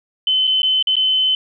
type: tone with dropouts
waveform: sine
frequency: 3049 Hz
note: G7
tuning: 49 cents flat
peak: -13 dBFS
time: 0.27-1.35 s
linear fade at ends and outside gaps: 2 ms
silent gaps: 0.471-0.475 / 0.62-0.63 / 0.826-0.871 / 0.956-0.966 s
effects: none